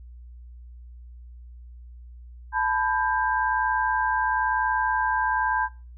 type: tone cluster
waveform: sine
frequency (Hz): 874 / 995 / 1590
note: A5 / B5 / G6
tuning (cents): -12 / +13 / +24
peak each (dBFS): -26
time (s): 2.52-5.69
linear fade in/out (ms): 50
effects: noise-tail reverb RT60 0.3 s tail -20 dB re dry + added 60 Hz sine -41 dBFS peak until 5.97 s